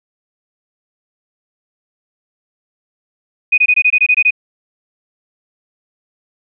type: tone bursts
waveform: sine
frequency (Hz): 2489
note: D#7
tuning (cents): 0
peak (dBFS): -7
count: 10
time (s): 3.52-4.308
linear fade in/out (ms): 10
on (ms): 59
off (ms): 22
effects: none